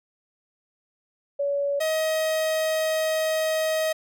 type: tone pair in turn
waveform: sine / 45% pulse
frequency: 566 / 632.3 Hz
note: C#5 / D#5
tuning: +36 / +28 cents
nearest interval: major second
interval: 192 cents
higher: second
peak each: -22 dBFS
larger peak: neither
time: 1.39-1.8 / 1.8-3.93 s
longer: second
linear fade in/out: 10 ms
effects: none